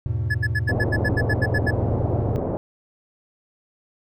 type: chord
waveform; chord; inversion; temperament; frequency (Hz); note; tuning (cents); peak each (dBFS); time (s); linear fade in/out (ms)
triangle; E major; none; equal with one note detuned; 81.23 / 103.83 / 123.47; E2 / G#2 / B2; -25 / 0 / 0; -26 / -23 / -24; 0.06-2.36; 0
type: tone bursts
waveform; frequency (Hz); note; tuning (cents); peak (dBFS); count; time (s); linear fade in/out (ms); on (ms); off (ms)
triangle; 1712; A6; -48; -19; 12; 0.3-1.71; 10; 46; 78
type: low-pass noise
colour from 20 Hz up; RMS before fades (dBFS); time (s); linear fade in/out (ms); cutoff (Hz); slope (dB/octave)
white; -26; 0.69-2.57; 0; 620; 24
effects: none